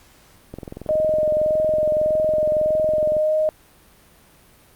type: click train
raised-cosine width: 2 ms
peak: -19 dBFS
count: 58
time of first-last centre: 0.54-3.167 s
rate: 21.7 Hz
type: tone with vibrato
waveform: sine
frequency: 617 Hz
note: D#5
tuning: 15 cents flat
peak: -16 dBFS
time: 0.89-3.49 s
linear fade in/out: 0 ms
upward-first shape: sine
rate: 1.7 Hz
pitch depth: 13 cents each way
effects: pink hiss -52 dBFS RMS until 4.75 s + Opus 48 kbps